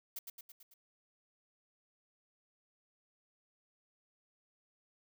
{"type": "noise with echo", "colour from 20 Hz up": "blue", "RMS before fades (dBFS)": -42, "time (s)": [0.16, 0.19], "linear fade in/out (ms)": 5, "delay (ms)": 110, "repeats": 5, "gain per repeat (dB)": -4, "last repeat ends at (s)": 0.74, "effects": []}